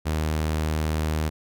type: tone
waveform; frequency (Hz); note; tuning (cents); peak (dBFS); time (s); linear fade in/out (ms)
sawtooth; 77.78; D#2; 0; -19; 0.05-1.3; 20
effects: none